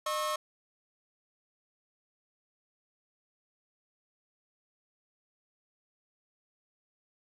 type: tone cluster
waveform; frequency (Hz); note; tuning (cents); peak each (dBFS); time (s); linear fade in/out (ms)
45% pulse; 610 / 1088 / 1302; D#5 / C#6 / E6; -34 / -33 / -22; -35 / -33 / -38; 0.06-0.36; 5
effects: resampled to 32000 Hz